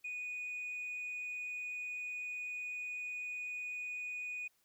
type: tone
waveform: sine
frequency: 2473 Hz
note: D#7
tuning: 11 cents flat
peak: -37 dBFS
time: 0.04-4.48 s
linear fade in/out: 10 ms
effects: tanh soft clip ceiling -37 dBFS + white hiss -75 dBFS RMS until 4.64 s